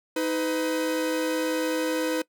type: tone pair together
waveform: 45% pulse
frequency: 315.9 / 503 Hz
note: D#4 / B4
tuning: +26 / +32 cents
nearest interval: minor sixth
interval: 806 cents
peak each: -27 dBFS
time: 0.16-2.22 s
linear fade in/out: 5 ms
effects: noise-tail reverb RT60 0.1 s tail -21 dB re dry